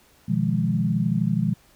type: chord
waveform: sine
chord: F half-diminished seventh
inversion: second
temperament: equal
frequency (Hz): 123.47 / 155.56 / 174.61 / 207.7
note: Cb3 / Eb3 / F3 / Ab3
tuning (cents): 0 / 0 / 0 / 0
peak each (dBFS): -26 / -26 / -24 / -25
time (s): 0.28-1.54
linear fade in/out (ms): 10
effects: pink hiss -57 dBFS RMS until 1.75 s